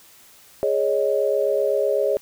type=chord; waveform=sine; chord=Ab suspended fourth; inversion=none; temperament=equal; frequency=415.3 / 554.4 / 622.3 Hz; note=Ab4 / Db5 / Eb5; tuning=0 / 0 / 0 cents; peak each=-22 / -21 / -24 dBFS; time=0.63-2.17 s; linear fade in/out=0 ms; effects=white hiss -50 dBFS RMS until 2.21 s